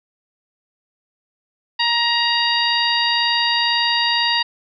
harmonic tone, 942 Hz, A#5, 18 cents sharp, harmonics 1 / 2 / 3 / 4 / 5, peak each -22 / -22 / -22 / -22 / -22 dBFS, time 1.79-4.43 s, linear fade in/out 10 ms, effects none

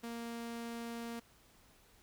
sawtooth tone, 233.1 Hz, A#3, in tune, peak -37 dBFS, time 0.03-1.2 s, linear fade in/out 10 ms, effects pink hiss -65 dBFS RMS until 2.02 s

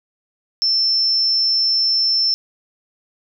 sine tone, 5340 Hz, E8, 22 cents sharp, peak -14 dBFS, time 0.62-2.34 s, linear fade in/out 0 ms, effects none

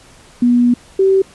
sine tone pair in turn, 242.6 / 385.1 Hz, B3 / G4, -31 / -31 cents, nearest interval minor sixth, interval 800 cents, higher second, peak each -8 / -8 dBFS, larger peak neither, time 0.42-0.74 / 0.99-1.22 s, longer first, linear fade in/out 5 ms, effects pink hiss -44 dBFS RMS until 1.34 s + resampled to 24000 Hz

